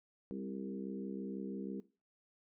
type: harmonic tone with a mistuned harmonic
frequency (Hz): 66.1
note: C2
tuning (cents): +18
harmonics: 3 / 4 / 5 / 6 / 7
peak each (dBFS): -43 / -45 / -47 / -49 / -50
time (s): 0.31-1.8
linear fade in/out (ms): 0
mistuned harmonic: 5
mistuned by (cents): +19
effects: noise-tail reverb RT60 0.3 s tail -17 dB re dry